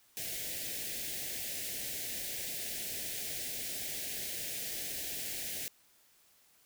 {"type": "band-stop noise", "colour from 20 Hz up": "white", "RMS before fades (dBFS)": -39, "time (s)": [0.17, 5.68], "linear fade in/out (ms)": 0, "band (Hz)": [730, 1700], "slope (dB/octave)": 48, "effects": ["white hiss -66 dBFS RMS until 6.65 s"]}